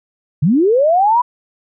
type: linear sweep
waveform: sine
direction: up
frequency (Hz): 127.7 to 1000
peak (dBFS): -9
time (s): 0.42-1.22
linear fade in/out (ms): 10
effects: none